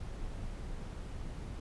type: noise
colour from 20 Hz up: brown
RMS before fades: -41 dBFS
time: 0-1.6 s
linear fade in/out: 5 ms
effects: resampled to 24000 Hz